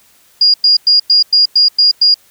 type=tone bursts; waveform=sine; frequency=4847 Hz; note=D#8; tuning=46 cents flat; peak=-5 dBFS; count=8; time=0.41-2.143 s; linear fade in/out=5 ms; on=130 ms; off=99 ms; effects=white hiss -49 dBFS RMS until 2.3 s